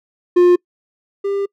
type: tone pair in turn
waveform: triangle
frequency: 354.8 / 398.2 Hz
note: F4 / G4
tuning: +27 / +27 cents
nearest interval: major second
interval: 200 cents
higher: second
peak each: -5 / -15 dBFS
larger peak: first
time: 0.36-0.56 / 1.24-1.46 s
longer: second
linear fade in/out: 10 ms
effects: noise-tail reverb RT60 0.1 s tail -26 dB re dry